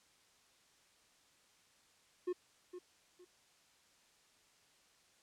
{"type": "tone with echo", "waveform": "triangle", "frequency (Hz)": 359.6, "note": "F#4", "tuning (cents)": -49, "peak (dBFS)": -32, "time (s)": [2.27, 2.33], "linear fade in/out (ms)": 10, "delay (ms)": 460, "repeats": 2, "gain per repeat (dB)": -11, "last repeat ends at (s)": 3.25, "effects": ["white hiss -69 dBFS RMS until 5.22 s", "low-pass 8000 Hz 12 dB/octave"]}